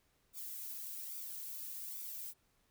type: noise with flanger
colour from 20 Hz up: violet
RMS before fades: -45 dBFS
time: 0.33-2.34 s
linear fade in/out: 50 ms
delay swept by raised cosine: 0.84 to 2.34 ms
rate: 1.2 Hz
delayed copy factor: +0.65
effects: pink hiss -75 dBFS RMS until 2.7 s